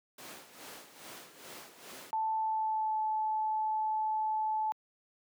pink noise with tremolo, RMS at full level -45 dBFS, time 0.18-2.11 s, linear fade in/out 5 ms, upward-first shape sine, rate 2.4 Hz, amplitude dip 70%
sine tone with pitch glide, 880 to 867.4 Hz, A5 to A5, 0 to -25 cents, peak -29 dBFS, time 2.13-4.72 s, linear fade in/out 0 ms, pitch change -25 cents, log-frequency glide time 2.34-2.99 s
effects high-pass 300 Hz 12 dB/octave

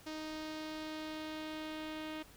sawtooth tone with low-pass filter sweep, 311.1 Hz, D#4, in tune, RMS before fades -43 dBFS, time 0.06-2.23 s, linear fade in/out 10 ms, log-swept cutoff 5000 to 3300 Hz, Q 1.9, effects pink hiss -59 dBFS RMS until 2.36 s

